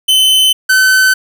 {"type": "tone pair in turn", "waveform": "45% pulse", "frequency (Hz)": [3047, 1523.5], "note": ["G7", "G6"], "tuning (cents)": [-50, -50], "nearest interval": "octave", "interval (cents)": 1200, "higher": "first", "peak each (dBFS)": -6, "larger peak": "neither", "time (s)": [[0.08, 0.53], [0.69, 1.14]], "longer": "neither", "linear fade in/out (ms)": 10, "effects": []}